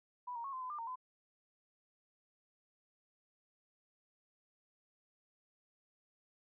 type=tone with pitch steps; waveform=sine; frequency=986 / 934 / 1098 / 1034 / 1013 / 1196 / 919 / 1016 Hz; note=B5 / A#5 / C#6 / C6 / B5 / D6 / A#5 / B5; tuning=-3 / +3 / -17 / -21 / +44 / +31 / -25 / +49 cents; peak=-40 dBFS; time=0.27-0.958 s; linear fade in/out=10 ms; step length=86 ms; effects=none